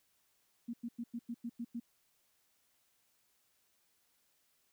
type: tone bursts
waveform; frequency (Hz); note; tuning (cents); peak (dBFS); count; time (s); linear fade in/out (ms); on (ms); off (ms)
sine; 235.7; A#3; +19; -37; 8; 0.68-1.8; 10; 56; 96
effects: white hiss -75 dBFS RMS until 4.72 s